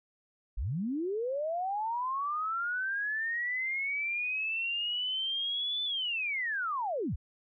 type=linear two-way sweep; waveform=sine; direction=up then down; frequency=36.91 to 3520 to 36.91 Hz; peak=-30 dBFS; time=0.57-7.16 s; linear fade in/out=10 ms; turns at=5.84 s; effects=none